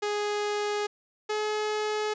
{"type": "tone pair in turn", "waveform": "sawtooth", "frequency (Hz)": [415.3, 425.3], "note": ["G#4", "G#4"], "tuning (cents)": [0, 41], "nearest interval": "unison", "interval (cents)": 41, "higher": "second", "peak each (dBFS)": -23, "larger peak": "neither", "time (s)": [[0.02, 0.87], [1.29, 2.14]], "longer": "neither", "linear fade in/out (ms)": 10, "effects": ["resampled to 16000 Hz", "10-bit"]}